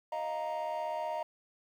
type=chord; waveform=triangle; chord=Eb suspended second; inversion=none; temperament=equal; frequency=622.3 / 698.5 / 932.3 Hz; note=Eb5 / F5 / Bb5; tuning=0 / 0 / 0 cents; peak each=-34 / -36 / -34 dBFS; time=0.12-1.23 s; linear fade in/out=5 ms; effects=tanh soft clip ceiling -27 dBFS + 11-bit